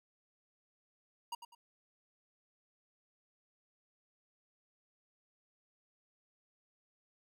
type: tone with echo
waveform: square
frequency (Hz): 946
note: A#5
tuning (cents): +25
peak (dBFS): -38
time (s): 1.32-1.35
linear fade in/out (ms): 5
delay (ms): 100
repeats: 2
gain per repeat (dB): -10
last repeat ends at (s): 1.55
effects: none